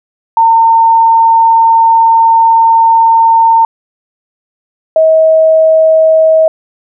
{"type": "tone pair in turn", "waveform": "sine", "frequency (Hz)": [909, 638.3], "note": ["A#5", "D#5"], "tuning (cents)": [-44, 44], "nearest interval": "tritone", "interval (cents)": 612, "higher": "first", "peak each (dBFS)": -3, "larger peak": "neither", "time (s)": [[0.37, 3.65], [4.96, 6.48]], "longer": "first", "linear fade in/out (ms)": 2, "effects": []}